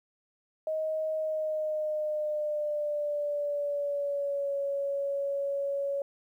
sine tone with pitch glide, 628 to 559.5 Hz, D#5 to C#5, +16 to +16 cents, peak -28 dBFS, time 0.67-6.02 s, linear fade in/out 2 ms, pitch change -200 cents, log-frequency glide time 1.15-4.55 s, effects 11-bit

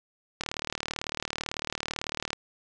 click train, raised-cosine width 0.2 ms, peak -13 dBFS, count 74, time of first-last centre 0.41-2.331 s, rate 38 Hz, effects resampled to 22050 Hz + 7-bit

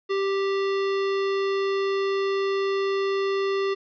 square tone, 392 Hz, G4, in tune, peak -23 dBFS, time 0.09-3.75 s, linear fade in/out 20 ms, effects resampled to 11025 Hz + 10-bit

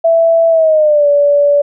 sine tone with pitch glide, 662 to 576.3 Hz, E5 to D5, +7 to -33 cents, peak -6 dBFS, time 0.04-1.62 s, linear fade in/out 10 ms, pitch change -240 cents, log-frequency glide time 0.49-1.08 s, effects none

